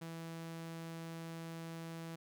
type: tone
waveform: sawtooth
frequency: 164.81 Hz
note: E3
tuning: in tune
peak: -40 dBFS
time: 0.01-2.16 s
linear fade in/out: 10 ms
effects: none